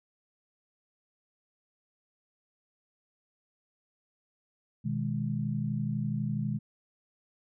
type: chord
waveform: sine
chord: G# minor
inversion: first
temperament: equal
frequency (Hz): 123.47 / 155.56 / 207.7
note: B2 / D#3 / G#3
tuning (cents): 0 / 0 / 0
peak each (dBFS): -33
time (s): 4.84-6.59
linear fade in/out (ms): 20
effects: none